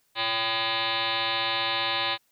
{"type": "tone with frequency modulation", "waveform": "sine", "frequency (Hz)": 2349, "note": "D7", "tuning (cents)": 0, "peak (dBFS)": -24, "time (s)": [0.15, 2.18], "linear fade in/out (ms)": 50, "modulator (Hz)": 223, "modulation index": 7.8, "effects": ["white hiss -69 dBFS RMS until 2.31 s"]}